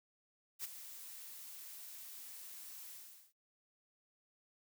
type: noise with ADSR envelope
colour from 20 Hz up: blue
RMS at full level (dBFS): -40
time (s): 0.59-3.33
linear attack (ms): 51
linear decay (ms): 21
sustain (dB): -11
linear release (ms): 430
effects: noise-tail reverb RT60 0.1 s tail -17 dB re dry